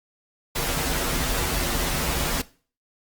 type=noise with comb filter; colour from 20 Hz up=pink; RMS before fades=-25 dBFS; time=0.55-2.42 s; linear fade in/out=10 ms; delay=9.7 ms; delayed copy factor=-0.85; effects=noise-tail reverb RT60 0.4 s tail -19 dB re dry + Opus 48 kbps